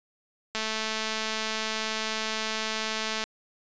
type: click train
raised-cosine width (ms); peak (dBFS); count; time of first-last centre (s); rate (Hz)
0.2; -13; 590; 0.55-3.239; 219
effects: resampled to 16000 Hz